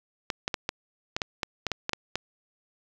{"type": "clicks", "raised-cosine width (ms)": 0.2, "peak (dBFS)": -10, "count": 12, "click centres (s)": [0.302, 0.479, 0.542, 0.691, 1.165, 1.218, 1.432, 1.667, 1.717, 1.894, 1.933, 2.156], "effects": ["low-pass 7000 Hz 12 dB/octave", "7-bit"]}